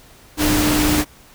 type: tone in noise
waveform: sine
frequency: 300.9 Hz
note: D4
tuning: 42 cents sharp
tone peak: -17 dBFS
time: 0.37-1.05 s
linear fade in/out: 50 ms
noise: pink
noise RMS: -19 dBFS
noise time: 0.37-1.05 s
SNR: -1 dB
effects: pink hiss -47 dBFS RMS until 1.34 s